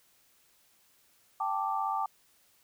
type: chord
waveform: sine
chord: G suspended second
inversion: none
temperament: equal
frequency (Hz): 784 / 880 / 1174.7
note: G5 / A5 / D6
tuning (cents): 0 / 0 / 0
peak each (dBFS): -33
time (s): 1.4-2.06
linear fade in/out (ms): 5
effects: white hiss -66 dBFS RMS until 2.63 s